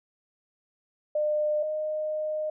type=tone pair in turn; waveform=sine; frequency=603 / 615.3 Hz; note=D5 / D#5; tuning=+46 / -19 cents; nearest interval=unison; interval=35 cents; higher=second; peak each=-23 / -27 dBFS; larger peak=first; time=1.15-1.63 / 1.63-2.5 s; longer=second; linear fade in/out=5 ms; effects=none